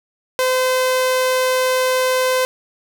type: tone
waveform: sawtooth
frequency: 513 Hz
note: C5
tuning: 34 cents flat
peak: -11 dBFS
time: 0.39-2.45 s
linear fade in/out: 0 ms
effects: none